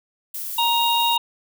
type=noise; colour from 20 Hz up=violet; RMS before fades=-30 dBFS; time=0.34-1.17 s; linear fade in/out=5 ms
type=harmonic tone; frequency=936 Hz; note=A#5; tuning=7 cents sharp; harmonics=1 / 3 / 4; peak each=-19 / -24 / -23 dBFS; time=0.58-1.18 s; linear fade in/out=5 ms
effects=none